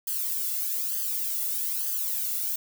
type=noise with flanger; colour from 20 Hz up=violet; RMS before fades=-29 dBFS; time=0.07-2.56 s; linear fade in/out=5 ms; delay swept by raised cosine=0.63 to 1.46 ms; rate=1.1 Hz; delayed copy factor=+0.75; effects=none